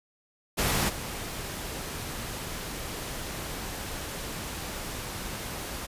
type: noise with level steps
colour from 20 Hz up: pink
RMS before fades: -26 / -36 dBFS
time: 0.57-5.87 s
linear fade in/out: 20 ms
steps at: 0.88 s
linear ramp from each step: 20 ms
effects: resampled to 32000 Hz